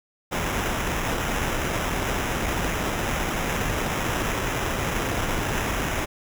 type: noise with sample-and-hold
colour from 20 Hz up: pink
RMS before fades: -26 dBFS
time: 0.31-6.06 s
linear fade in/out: 20 ms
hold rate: 4410 Hz
effects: none